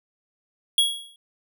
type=tone with exponential decay; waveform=square; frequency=3322 Hz; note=G#7; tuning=in tune; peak=-14 dBFS; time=0.78-1.16 s; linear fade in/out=2 ms; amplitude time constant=82 ms; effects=none